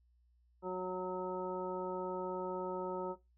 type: harmonic tone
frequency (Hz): 183.8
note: F#3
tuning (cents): -11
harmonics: 1 / 2 / 3 / 4 / 5 / 7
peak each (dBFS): -45 / -39 / -42 / -52 / -43 / -48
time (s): 0.62-3.16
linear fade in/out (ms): 50
effects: noise-tail reverb RT60 0.2 s tail -17 dB re dry + added 60 Hz sine -67 dBFS peak until 3.37 s